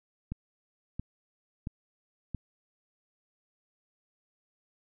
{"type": "click train", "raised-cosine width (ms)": 5, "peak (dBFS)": -22, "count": 4, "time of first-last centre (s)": [0.32, 2.347], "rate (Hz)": 1.48, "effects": []}